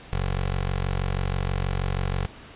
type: tone with notch filter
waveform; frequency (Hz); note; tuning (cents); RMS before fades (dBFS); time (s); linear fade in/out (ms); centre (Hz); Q
15% pulse; 46.25; F#1; 0; -26; 0.13-2.26; 0; 260; 1.1
effects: pink hiss -45 dBFS RMS until 2.55 s + resampled to 8000 Hz